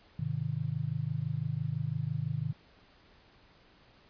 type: chord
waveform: sine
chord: Ab major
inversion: none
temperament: just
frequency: 103.83 / 129.78 / 155.74 Hz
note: Ab2 / C3 / Eb3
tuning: 0 / -14 / +2 cents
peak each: -38 / -34 / -34 dBFS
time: 0.19-2.53 s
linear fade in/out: 5 ms
effects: pink hiss -61 dBFS RMS until 4.09 s + resampled to 11025 Hz